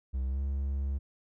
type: tone with pitch glide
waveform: triangle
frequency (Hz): 65 to 68.87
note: C2 to C#2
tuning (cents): -11 to -11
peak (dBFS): -27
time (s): 0.13-0.99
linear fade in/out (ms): 20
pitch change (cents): +100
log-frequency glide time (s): 0.27-0.4
effects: none